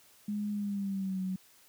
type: tone with pitch glide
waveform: sine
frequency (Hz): 207.7 to 187.19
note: G#3 to F#3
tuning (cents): 0 to +20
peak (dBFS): -31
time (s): 0.28-1.36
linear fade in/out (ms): 5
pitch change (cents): -180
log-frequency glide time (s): 0.51-1.21
effects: white hiss -61 dBFS RMS until 1.68 s + high-pass 60 Hz 12 dB/octave